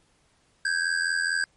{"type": "ring-modulated tone", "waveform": "square", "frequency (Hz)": 1600, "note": "G6", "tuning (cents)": 35, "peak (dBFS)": -21, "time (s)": [0.65, 1.44], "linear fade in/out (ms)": 0, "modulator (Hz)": 42.3, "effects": ["pink hiss -65 dBFS RMS until 1.56 s", "MP3 48 kbps"]}